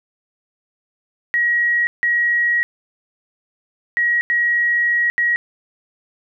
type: tone bursts at uneven times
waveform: sine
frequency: 1903 Hz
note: A#6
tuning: 35 cents sharp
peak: -14 dBFS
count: 5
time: 1.34-1.87 / 2.03-2.63 / 3.97-4.21 / 4.3-5.1 / 5.18-5.36 s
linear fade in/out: 0 ms
effects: none